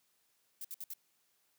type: noise bursts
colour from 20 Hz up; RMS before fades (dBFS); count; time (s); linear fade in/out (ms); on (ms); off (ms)
violet; -43; 4; 0.61-0.937; 2; 36; 61
effects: white hiss -75 dBFS RMS until 1.58 s + high-pass 100 Hz 12 dB/octave